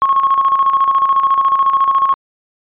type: tone with tremolo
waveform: sine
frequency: 1088 Hz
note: C#6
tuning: 33 cents flat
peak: -7 dBFS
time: 0.02-2.14 s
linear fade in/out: 0 ms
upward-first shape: square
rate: 14 Hz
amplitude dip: 55%
effects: tanh soft clip ceiling -3 dBFS + resampled to 8000 Hz